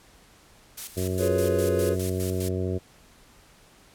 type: noise with tremolo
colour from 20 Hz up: blue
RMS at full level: -33 dBFS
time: 0.77-2.49 s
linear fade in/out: 10 ms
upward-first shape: square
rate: 4.9 Hz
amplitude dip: 70%
type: harmonic tone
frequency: 92.5 Hz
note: F#2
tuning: in tune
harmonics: 1 / 2 / 3 / 4 / 5 / 6 / 7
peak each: -28 / -33 / -35 / -31 / -35 / -40 / -40 dBFS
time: 0.96-2.79 s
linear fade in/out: 20 ms
type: chord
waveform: triangle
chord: C# dominant seventh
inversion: first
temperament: equal with one note detuned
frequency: 349.2 / 418.2 / 493.9 / 554.4 Hz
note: E#4 / G#4 / B4 / C#5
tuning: 0 / +12 / 0 / 0 cents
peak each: -28 / -25 / -26 / -26 dBFS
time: 1.18-1.97 s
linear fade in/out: 50 ms
effects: pink hiss -55 dBFS RMS until 3.94 s + low-pass 12000 Hz 12 dB/octave